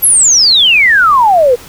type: exponential sweep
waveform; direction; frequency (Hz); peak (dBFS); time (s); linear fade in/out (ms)
sine; down; 11840 to 466.2; -4; 0.02-1.56; 20
effects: pink hiss -33 dBFS RMS until 1.68 s